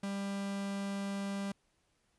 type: tone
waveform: 45% pulse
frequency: 198.2 Hz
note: G3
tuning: 19 cents sharp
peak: -35 dBFS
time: 0.03-1.52 s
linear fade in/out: 5 ms
effects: pink hiss -75 dBFS RMS until 2.18 s + resampled to 24000 Hz